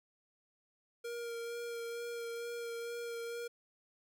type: tone with vibrato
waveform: square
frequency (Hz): 468.9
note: A#4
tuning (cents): +10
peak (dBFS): -40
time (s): 1.04-3.48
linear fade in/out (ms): 10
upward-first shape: sine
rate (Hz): 2.2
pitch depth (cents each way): 15
effects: none